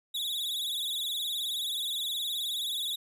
45% pulse tone with vibrato, 3613 Hz, A7, 45 cents sharp, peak -30 dBFS, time 0.14-2.96 s, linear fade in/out 10 ms, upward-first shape sine, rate 19 Hz, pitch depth 120 cents each way, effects none

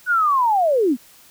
sine linear sweep, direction down, 1498 to 220 Hz, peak -14 dBFS, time 0.06-0.97 s, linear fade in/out 50 ms, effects white hiss -49 dBFS RMS until 1.3 s

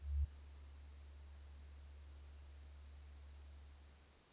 sine tone with ADSR envelope, 71.4 Hz, D2, 48 cents flat, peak -32 dBFS, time 0-4.26 s, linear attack 240 ms, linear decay 10 ms, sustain -22 dB, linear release 720 ms, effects pink hiss -69 dBFS RMS until 4.32 s + resampled to 8000 Hz

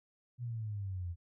sine exponential sweep, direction down, 124.1 to 84 Hz, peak -36 dBFS, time 0.38-1.16 s, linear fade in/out 50 ms, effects none

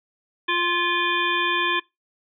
harmonic tone with a mistuned harmonic, 349.2 Hz, F4, in tune, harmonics 1 / 3 / 5 / 7 / 9 / 10, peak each -29 / -25 / -24 / -26 / -30 / -29 dBFS, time 0.48-1.8 s, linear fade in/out 10 ms, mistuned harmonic 5, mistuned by -18 cents, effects noise-tail reverb RT60 0.2 s tail -22 dB re dry

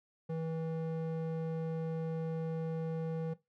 square tone with band-pass filter, 162.1 Hz, E3, 29 cents flat, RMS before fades -37 dBFS, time 0.29-3.34 s, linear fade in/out 10 ms, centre 330 Hz, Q 4.9, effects noise-tail reverb RT60 0.2 s tail -17 dB re dry

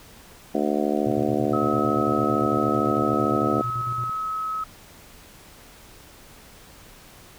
harmonic tone, 73.3 Hz, D2, 3 cents flat, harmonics 3 / 4 / 5 / 6 / 7 / 8 / 9 / 10, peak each -27 / -26 / -27 / -32 / -30 / -33 / -30 / -32 dBFS, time 0.54-3.62 s, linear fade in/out 10 ms
triangle tone with tremolo, 120 Hz, B2, 49 cents flat, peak -26 dBFS, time 1.06-4.1 s, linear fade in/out 5 ms, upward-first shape square, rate 8.9 Hz, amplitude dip 65%
sine tone, 1284 Hz, E6, 46 cents flat, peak -25 dBFS, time 1.53-4.64 s, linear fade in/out 5 ms
effects pink hiss -48 dBFS RMS until 7.38 s

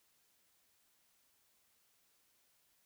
silence, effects white hiss -74 dBFS RMS until 2.85 s

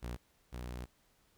sawtooth tone pair in turn, 60.1 / 61.12 Hz, B1 / B1, -46 / -17 cents, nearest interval unison, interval 29 cents, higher second, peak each -35 / -37 dBFS, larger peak first, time 0.02-0.17 / 0.52-0.86 s, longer second, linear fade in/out 20 ms, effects pink hiss -71 dBFS RMS until 1.37 s

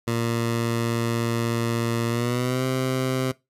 15% pulse tone with pitch glide, 116.54 to 130.06 Hz, A#2 to C3, 0 to -10 cents, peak -16 dBFS, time 0.07-3.32 s, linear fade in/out 10 ms, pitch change +190 cents, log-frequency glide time 2.09-2.64 s, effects noise-tail reverb RT60 0.2 s tail -20 dB re dry + resampled to 32000 Hz

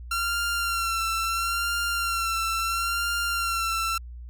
sawtooth tone with vibrato, 1368 Hz, F6, 36 cents flat, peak -21 dBFS, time 0.11-3.98 s, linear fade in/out 5 ms, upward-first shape sine, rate 0.74 Hz, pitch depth 36 cents each way, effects added 60 Hz sine -37 dBFS peak until 4.29 s

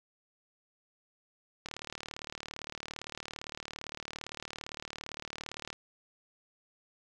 click train, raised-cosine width 0.2 ms, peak -22 dBFS, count 154, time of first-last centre 1.66-5.729 s, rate 37.6 Hz, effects none

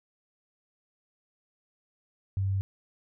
sine tone, 97 Hz, G2, 18 cents flat, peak -25 dBFS, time 2.37-2.61 s, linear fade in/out 0 ms, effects none

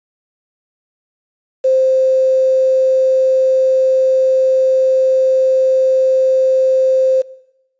sine tone with quantisation, 523.3 Hz, C5, in tune, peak -9 dBFS, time 1.64-7.22 s, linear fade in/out 10 ms, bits 6, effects noise-tail reverb RT60 0.9 s tail -21 dB re dry + resampled to 16000 Hz

